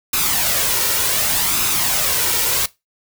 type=noise with flanger; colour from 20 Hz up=white; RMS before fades=-18 dBFS; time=0.13-2.66 s; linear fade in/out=5 ms; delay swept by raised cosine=0.78 to 2.18 ms; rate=0.67 Hz; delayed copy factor=+0.5; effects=noise-tail reverb RT60 0.2 s tail -19 dB re dry